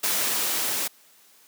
white noise with level ramp, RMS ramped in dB -24 to -27 dBFS, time 0.03-0.88 s, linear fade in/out 10 ms, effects white hiss -56 dBFS RMS until 1.47 s + high-pass 200 Hz 12 dB/octave

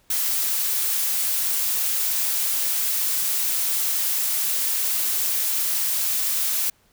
blue noise, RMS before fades -23 dBFS, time 0.1-6.7 s, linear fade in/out 5 ms, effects pink hiss -61 dBFS RMS until 6.92 s

